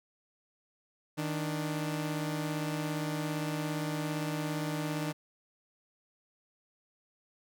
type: tone pair together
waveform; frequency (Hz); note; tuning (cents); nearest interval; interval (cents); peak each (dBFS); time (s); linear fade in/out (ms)
sawtooth; 156.2 / 294.9; D#3 / D4; +7 / +7; major seventh; 1100; -30 / -32; 1.17-5.13; 20
effects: none